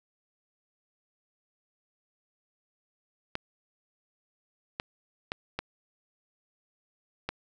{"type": "clicks", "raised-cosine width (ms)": 0.3, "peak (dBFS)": -15, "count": 5, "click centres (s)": [3.354, 4.799, 5.319, 5.59, 7.29], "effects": []}